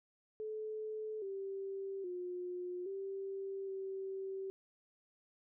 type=tone with pitch steps; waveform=sine; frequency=432.4 / 389.9 / 358.6 / 389.7 / 385.4 Hz; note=A4 / G4 / F4 / G4 / G4; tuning=-30 / -9 / +46 / -10 / -29 cents; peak=-39 dBFS; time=0.4-4.5 s; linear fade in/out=0 ms; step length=820 ms; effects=none